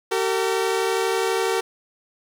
sawtooth tone pair together, 383.2 / 455.3 Hz, G4 / A#4, -39 / -41 cents, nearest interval minor third, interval 298 cents, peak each -19 dBFS, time 0.11-1.61 s, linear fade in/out 10 ms, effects low-pass 11000 Hz 12 dB/octave + 7-bit

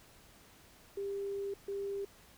sine tone bursts at uneven times, 397.8 Hz, G4, 25 cents sharp, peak -35 dBFS, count 2, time 0.97-1.54 / 1.68-2.05 s, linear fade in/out 5 ms, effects pink hiss -60 dBFS RMS until 2.37 s

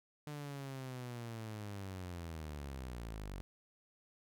sawtooth linear sweep, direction down, 149.7 to 45.09 Hz, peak -39 dBFS, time 0.27-3.41 s, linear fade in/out 0 ms, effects none

